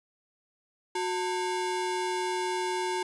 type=ring-modulated tone; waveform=45% pulse; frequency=632 Hz; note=D#5; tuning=27 cents sharp; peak=-25 dBFS; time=0.95-3.03 s; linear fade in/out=5 ms; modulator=266 Hz; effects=resampled to 24000 Hz